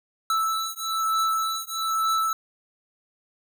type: beating tone pair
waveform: square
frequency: 1316 / 1317.1 Hz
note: E6 / E6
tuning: -3 / -2 cents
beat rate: 1.1 Hz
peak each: -27 dBFS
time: 0.3-2.33 s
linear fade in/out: 2 ms
effects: none